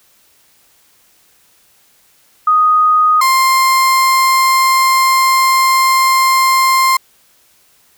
sine / 35% pulse tone pair in turn, 1244.5 / 1053.2 Hz, D#6 / C6, 0 / +11 cents, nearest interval minor third, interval 289 cents, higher first, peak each -7 dBFS, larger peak neither, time 2.47-3.21 / 3.21-6.97 s, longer second, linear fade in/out 5 ms, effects white hiss -52 dBFS RMS until 7.97 s

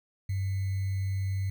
sine tone with sample-and-hold, 96.5 Hz, G2, 27 cents flat, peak -27 dBFS, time 0.29-1.5 s, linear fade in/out 5 ms, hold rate 2100 Hz, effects none

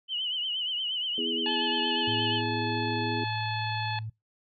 sine tone with vibrato, 2994 Hz, F#7, 20 cents sharp, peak -28 dBFS, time 0.08-2.42 s, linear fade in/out 50 ms, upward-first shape triangle, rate 8.5 Hz, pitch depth 94 cents each way
sine chord, E major, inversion second, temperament equal, 246.9 / 329.6 / 415.3 Hz, B3 / E4 / G#4, 0 / 0 / 0 cents, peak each -35 dBFS, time 1.18-3.24 s, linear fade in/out 2 ms
harmonic tone, 862 Hz, A5, 36 cents flat, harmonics 1 / 2 / 3 / 4 / 5, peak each -33 / -36 / -38 / -39 / -40 dBFS, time 1.46-3.99 s, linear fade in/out 2 ms
sine tone, 110 Hz, A2, in tune, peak -33 dBFS, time 2.07-4.1 s, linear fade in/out 10 ms
effects noise-tail reverb RT60 0.2 s tail -23 dB re dry

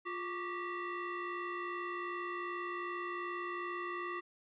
sine tone with frequency modulation, 415.3 Hz, G#4, in tune, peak -37 dBFS, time 0.05-4.21 s, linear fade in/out 20 ms, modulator 768 Hz, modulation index 2.3, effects none

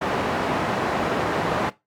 white band-pass noise, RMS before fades -24 dBFS, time 0.01-1.7 s, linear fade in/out 10 ms, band 110 to 1000 Hz, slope 12 dB/octave, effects noise-tail reverb RT60 0.2 s tail -17 dB re dry + AAC 64 kbps

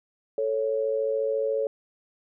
sine tone pair together, 440.3 / 554.4 Hz, A4 / C#5, +1 / 0 cents, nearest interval major third, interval 399 cents, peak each -26 dBFS, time 0.38-1.67 s, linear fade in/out 2 ms, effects none

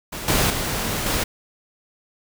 pink noise with level steps, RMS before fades -31 / -19 / -25 / -22 dBFS, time 0.12-1.24 s, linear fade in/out 10 ms, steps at 0.28 / 0.5 / 1.06 s, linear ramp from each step 2 ms, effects none

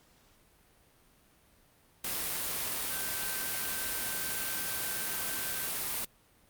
sine tone in noise, 1551 Hz, G6, 19 cents flat, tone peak -43 dBFS, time 2.9-5.68 s, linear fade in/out 5 ms, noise white, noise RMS -34 dBFS, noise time 2.04-6.05 s, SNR -12 dB, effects pink hiss -64 dBFS RMS until 6.49 s + Opus 48 kbps

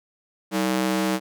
sawtooth ring-modulated tone, 255.2 Hz, C4, 43 cents flat, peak -14 dBFS, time 0.51-1.2 s, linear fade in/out 50 ms, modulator 63.3 Hz, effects none

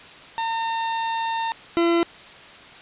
40% pulse tone pair in turn, 909 / 339 Hz, A#5 / E4, -44 / +49 cents, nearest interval octave + perfect fourth, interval 1707 cents, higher first, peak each -22 / -16 dBFS, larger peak second, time 0.38-1.52 / 1.77-2.03 s, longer first, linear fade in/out 0 ms, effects white hiss -43 dBFS RMS until 2.81 s + resampled to 8000 Hz

